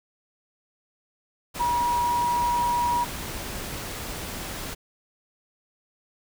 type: tone in noise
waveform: sine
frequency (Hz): 961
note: B5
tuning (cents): -48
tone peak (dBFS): -21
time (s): 1.59-3.05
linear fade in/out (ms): 20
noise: pink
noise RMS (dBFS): -34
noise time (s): 1.54-4.75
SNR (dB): +10
effects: none